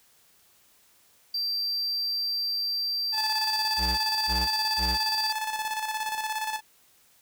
triangle tone, 4699 Hz, D8, in tune, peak -25 dBFS, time 1.34-5.32 s, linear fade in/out 5 ms
sawtooth tone with tremolo, 868 Hz, A5, 24 cents flat, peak -23 dBFS, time 3.12-6.61 s, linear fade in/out 50 ms, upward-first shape square, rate 17 Hz, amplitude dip 50%
square tone bursts, 62.1 Hz, B1, 10 cents sharp, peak -29 dBFS, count 3, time 3.77-4.98 s, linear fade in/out 50 ms, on 210 ms, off 290 ms
effects white hiss -61 dBFS RMS until 7.21 s

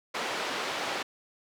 pink band-pass noise, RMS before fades -33 dBFS, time 0.14-1.03 s, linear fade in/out 10 ms, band 460 to 4200 Hz, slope 12 dB/octave, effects none

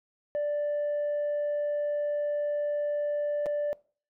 sine tone with dropouts, 587.3 Hz, D5, in tune, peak -24 dBFS, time 0.35-3.73 s, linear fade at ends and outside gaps 0 ms, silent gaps 3.459-3.465 s, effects noise-tail reverb RT60 0.4 s tail -23 dB re dry + tanh soft clip ceiling -25 dBFS

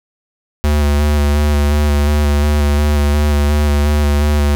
square tone with vibrato, 73.42 Hz, D2, in tune, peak -11 dBFS, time 0.64-4.55 s, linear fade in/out 0 ms, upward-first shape square, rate 2.8 Hz, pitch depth 20 cents each way, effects none

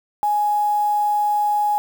sine tone with quantisation, 833 Hz, G#5, 5 cents sharp, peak -16 dBFS, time 0.23-1.78 s, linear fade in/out 0 ms, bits 6, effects none

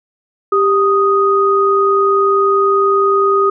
sine tone pair together, 394.9 / 1244.5 Hz, G4 / D#6, +13 / 0 cents, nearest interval octave + minor sixth, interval 1987 cents, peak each -12 dBFS, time 0.52-3.5 s, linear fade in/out 5 ms, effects none

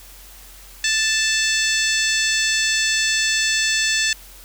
harmonic tone with a mistuned harmonic, 880 Hz, A5, in tune, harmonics 2 / 3 / 4 / 5 / 6 / 7 / 8 / 9, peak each -22 / -24 / -25 / -26 / -27 / -27 / -28 / -29 dBFS, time 0.84-4.13 s, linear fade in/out 2 ms, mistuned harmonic 8, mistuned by +40 cents, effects added 45 Hz sine -44 dBFS peak until 4.44 s + white hiss -44 dBFS RMS until 4.44 s

